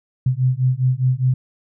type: beating tone pair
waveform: sine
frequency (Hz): 126.1 / 131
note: B2 / C3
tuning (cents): +36 / +2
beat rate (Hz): 4.9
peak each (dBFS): -18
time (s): 0.26-1.34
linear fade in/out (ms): 5
effects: none